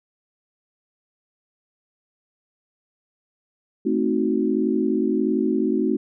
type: chord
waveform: sine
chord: A diminished seventh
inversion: none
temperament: equal with one note detuned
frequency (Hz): 220 / 261.6 / 312.9 / 370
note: A3 / C4 / Eb4 / Gb4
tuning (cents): 0 / 0 / +10 / 0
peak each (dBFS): -24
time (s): 3.85-5.97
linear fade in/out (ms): 10
effects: none